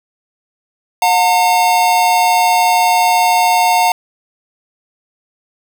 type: tone pair together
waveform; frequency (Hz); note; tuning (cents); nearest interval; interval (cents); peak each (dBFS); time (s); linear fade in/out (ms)
square; 720 / 907.1; F#5 / A#5; -47 / -47; major third; 400; -13; 1.02-3.92; 2
effects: none